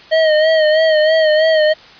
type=tone with vibrato; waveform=square; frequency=627 Hz; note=D#5; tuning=13 cents sharp; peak=-10 dBFS; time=0.11-1.74 s; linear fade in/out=20 ms; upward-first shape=sine; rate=3.1 Hz; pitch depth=49 cents each way; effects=white hiss -40 dBFS RMS until 1.99 s + resampled to 11025 Hz